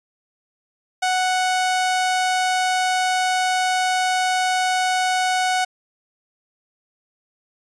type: tone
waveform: sawtooth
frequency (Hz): 740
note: F#5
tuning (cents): 0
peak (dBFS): -14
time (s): 1.02-5.65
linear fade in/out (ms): 10
effects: resampled to 22050 Hz